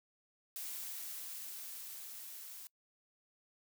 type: noise with level ramp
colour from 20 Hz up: blue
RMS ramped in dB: -43 to -50 dBFS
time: 0.56-2.67 s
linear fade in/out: 0 ms
effects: noise-tail reverb RT60 0.1 s tail -24 dB re dry